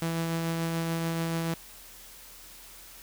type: tone with tremolo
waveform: sawtooth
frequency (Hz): 165.3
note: E3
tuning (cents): +5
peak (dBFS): -23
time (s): 0.02-1.54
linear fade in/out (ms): 0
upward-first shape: triangle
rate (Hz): 6.9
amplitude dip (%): 25
effects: added 41 Hz sine -57 dBFS peak until 3.02 s + white hiss -49 dBFS RMS until 3.02 s